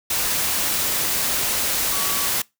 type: tone in noise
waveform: sine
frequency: 1135 Hz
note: C#6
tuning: 41 cents sharp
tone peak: -31 dBFS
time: 1.92-2.27 s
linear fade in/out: 5 ms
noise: white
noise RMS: -22 dBFS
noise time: 0.1-2.42 s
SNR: -12 dB
effects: noise-tail reverb RT60 0.2 s tail -23 dB re dry